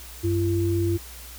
sine tone pair together, 95.55 / 340.8 Hz, G2 / F4, -44 / -42 cents, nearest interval octave + minor seventh, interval 2202 cents, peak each -23 dBFS, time 0.23-0.98 s, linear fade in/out 20 ms, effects added 60 Hz sine -42 dBFS peak until 1.38 s + white hiss -43 dBFS RMS until 1.38 s

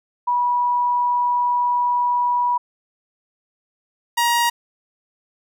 sine / sawtooth tone pair in turn, 974 / 946.8 Hz, B5 / A#5, -24 / +27 cents, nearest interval unison, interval 49 cents, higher first, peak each -16 / -12 dBFS, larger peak second, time 0.27-2.58 / 4.17-4.5 s, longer first, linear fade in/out 10 ms, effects none

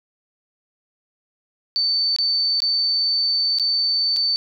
sine tone with dropouts, 4541 Hz, C#8, 41 cents sharp, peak -17 dBFS, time 1.76-4.36 s, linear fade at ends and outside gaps 0 ms, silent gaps 2.163-2.186 / 2.603-2.62 / 3.586-3.597 / 4.163-4.168 s, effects none

